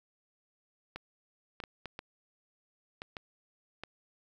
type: clicks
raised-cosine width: 0.3 ms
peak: -24 dBFS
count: 8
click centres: 0.96 / 1.602 / 1.638 / 1.857 / 1.991 / 3.019 / 3.168 / 3.836 s
effects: 10-bit